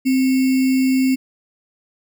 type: tone with sample-and-hold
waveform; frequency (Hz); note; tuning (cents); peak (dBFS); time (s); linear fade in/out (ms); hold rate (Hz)
sine; 261.6; C4; 0; -13; 0.05-1.16; 20; 2450
effects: none